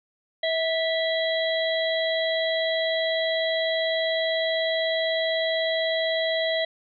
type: harmonic tone with a mistuned harmonic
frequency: 656 Hz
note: E5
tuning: 9 cents flat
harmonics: 1 / 3 / 5 / 6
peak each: -24 / -29 / -31 / -32 dBFS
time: 0.43-6.65 s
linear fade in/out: 5 ms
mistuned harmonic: 1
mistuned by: -21 cents
effects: none